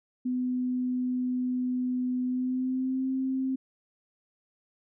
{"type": "tone with pitch glide", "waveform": "sine", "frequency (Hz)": [251.4, 263.1], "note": ["B3", "C4"], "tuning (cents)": [31, 10], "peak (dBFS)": -26, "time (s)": [0.25, 3.56], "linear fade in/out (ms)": 10, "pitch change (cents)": 79, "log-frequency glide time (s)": [2.24, 3.09], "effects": []}